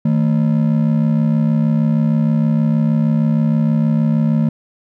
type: ring-modulated tone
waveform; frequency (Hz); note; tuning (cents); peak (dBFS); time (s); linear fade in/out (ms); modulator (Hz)
triangle; 190.6; G3; -48; -7; 0.05-4.49; 5; 33.2
effects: none